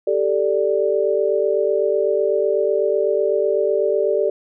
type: chord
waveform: sine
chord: G suspended second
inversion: none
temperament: equal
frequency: 392 / 440 / 587.3 Hz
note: G4 / A4 / D5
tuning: 0 / 0 / 0 cents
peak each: -20 dBFS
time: 0.07-4.3 s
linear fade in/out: 5 ms
effects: none